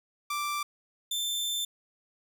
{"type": "tone pair in turn", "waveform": "sawtooth", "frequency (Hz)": [1174.7, 3552], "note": ["D6", "A7"], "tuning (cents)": [0, 16], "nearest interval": "octave + perfect fifth", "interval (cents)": 1916, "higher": "second", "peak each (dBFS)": -26, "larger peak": "neither", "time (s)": [[0.3, 0.63], [1.11, 1.65]], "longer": "second", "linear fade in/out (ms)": 5, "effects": []}